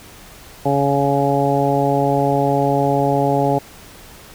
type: harmonic tone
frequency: 140 Hz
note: C#3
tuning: 18 cents sharp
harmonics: 1 / 2 / 3 / 4 / 5 / 6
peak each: -21 / -21 / -21 / -21 / -21 / -21 dBFS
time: 0.65-3.59 s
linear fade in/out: 10 ms
effects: pink hiss -41 dBFS RMS until 4.34 s